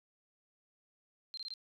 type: tone bursts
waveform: sine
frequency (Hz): 4158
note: C8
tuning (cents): -12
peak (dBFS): -40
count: 4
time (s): 1.34-1.538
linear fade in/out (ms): 0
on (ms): 33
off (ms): 22
effects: none